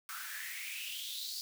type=noise with high-pass filter sweep; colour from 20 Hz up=white; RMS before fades=-42 dBFS; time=0.09-1.41 s; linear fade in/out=0 ms; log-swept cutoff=1300 to 4700 Hz; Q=6.9; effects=none